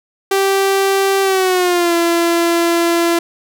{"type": "tone with pitch glide", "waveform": "sawtooth", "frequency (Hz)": [390, 339.5], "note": ["G4", "F4"], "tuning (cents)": [-9, -49], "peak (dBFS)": -8, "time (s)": [0.31, 3.19], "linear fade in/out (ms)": 5, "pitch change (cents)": -240, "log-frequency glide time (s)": [1.22, 1.94], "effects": []}